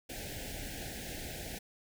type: band-stop noise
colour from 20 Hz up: pink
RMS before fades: -42 dBFS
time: 0.09-1.59 s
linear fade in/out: 10 ms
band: 840 to 1500 Hz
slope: 96 dB/octave
effects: none